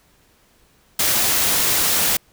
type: noise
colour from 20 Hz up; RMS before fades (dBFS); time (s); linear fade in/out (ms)
white; -18; 0.99-2.17; 5
effects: pink hiss -57 dBFS RMS until 2.32 s